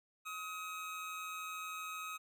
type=tone with amplitude modulation; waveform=25% pulse; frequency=1267 Hz; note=D#6; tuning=31 cents sharp; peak=-36 dBFS; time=0.25-2.18 s; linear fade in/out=20 ms; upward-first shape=sine; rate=173 Hz; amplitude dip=40%; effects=none